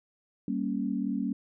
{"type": "chord", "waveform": "sine", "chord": "G diminished", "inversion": "none", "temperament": "equal", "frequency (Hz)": [196, 233.1, 277.2], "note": ["G3", "Bb3", "Db4"], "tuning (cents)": [0, 0, 0], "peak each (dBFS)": -32, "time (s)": [0.48, 1.33], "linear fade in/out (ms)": 2, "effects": []}